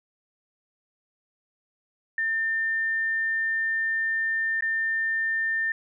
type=tone with dropouts; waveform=sine; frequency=1800 Hz; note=A6; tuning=39 cents sharp; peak=-23 dBFS; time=2.18-5.72 s; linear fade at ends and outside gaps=2 ms; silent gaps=4.608-4.623 s; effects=none